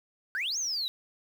sine exponential two-way sweep, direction up then down, 1469 to 6645 to 3796 Hz, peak -27 dBFS, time 0.35-0.88 s, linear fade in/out 0 ms, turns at 0.58 s, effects tanh soft clip ceiling -27 dBFS + 9-bit

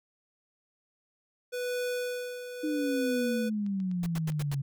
square tone with tremolo, 493.9 Hz, B4, in tune, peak -30 dBFS, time 1.52-3.5 s, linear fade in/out 20 ms, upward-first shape sine, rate 0.78 Hz, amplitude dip 65%
sine exponential sweep, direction down, 311.1 to 135.8 Hz, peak -28 dBFS, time 2.63-4.62 s, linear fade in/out 10 ms
clicks, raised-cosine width 0.2 ms, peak -37 dBFS, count 4, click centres 3.664 / 3.802 / 3.914 / 4.321 s
pink noise bursts, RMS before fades -40 dBFS, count 5, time 4.03-4.546 s, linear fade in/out 2 ms, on 32 ms, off 89 ms
effects none

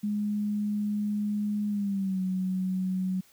sine tone with pitch glide, 208 to 186.38 Hz, G#3 to F#3, +3 to +13 cents, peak -26 dBFS, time 0.03-3.21 s, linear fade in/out 10 ms, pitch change -190 cents, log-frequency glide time 1.68-2.21 s, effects white hiss -60 dBFS RMS until 3.32 s

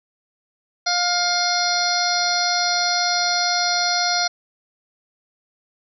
harmonic tone, 707 Hz, F5, 21 cents sharp, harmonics 1 / 2 / 3 / 5 / 6 / 7 / 8, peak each -23 / -25 / -29 / -32 / -23 / -27 / -26 dBFS, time 0.86-4.28 s, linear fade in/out 10 ms, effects none

